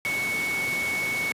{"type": "tone in noise", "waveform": "sine", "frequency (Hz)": 2217, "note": "C#7", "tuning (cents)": 0, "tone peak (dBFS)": -25, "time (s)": [0.05, 1.32], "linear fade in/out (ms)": 0, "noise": "pink", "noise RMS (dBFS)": -33, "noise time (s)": [0.05, 1.32], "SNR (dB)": 5, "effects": ["high-pass 150 Hz 12 dB/octave", "resampled to 32000 Hz"]}